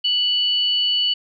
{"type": "tone pair together", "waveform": "sine", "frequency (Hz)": [2960, 4435], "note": ["F#7", "C#8"], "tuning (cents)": [0, 0], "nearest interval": "perfect fifth", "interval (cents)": 700, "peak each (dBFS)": [-17, -25], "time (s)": [0.04, 1.14], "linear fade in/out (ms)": 10, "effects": []}